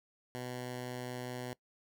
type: tone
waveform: 10% pulse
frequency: 124.8 Hz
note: B2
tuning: 19 cents sharp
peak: -31 dBFS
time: 0.35-1.53 s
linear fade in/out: 0 ms
effects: noise-tail reverb RT60 0.1 s tail -21 dB re dry